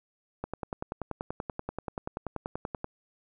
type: click train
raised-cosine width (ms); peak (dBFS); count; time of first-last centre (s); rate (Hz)
1; -19; 26; 0.44-2.844; 10.4
effects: none